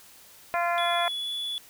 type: harmonic tone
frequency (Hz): 345.1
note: F4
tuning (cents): -21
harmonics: 2 / 3 / 4 / 5 / 6 / 7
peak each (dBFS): -26 / -30 / -32 / -34 / -36 / -37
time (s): 0.54-1.08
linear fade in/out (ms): 0
type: tone with pitch glide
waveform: triangle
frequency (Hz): 3405 to 3429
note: G#7 to A7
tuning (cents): +42 to -45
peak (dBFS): -28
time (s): 0.78-1.58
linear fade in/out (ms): 0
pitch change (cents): +13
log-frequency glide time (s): 1.15-1.31
effects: white hiss -52 dBFS RMS until 1.69 s